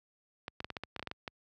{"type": "clicks", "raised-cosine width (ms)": 0.3, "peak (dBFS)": -22, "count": 12, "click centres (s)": [0.481, 0.604, 0.645, 0.703, 0.768, 0.836, 0.963, 0.995, 1.027, 1.073, 1.114, 1.278], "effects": ["high-pass 60 Hz 12 dB/octave"]}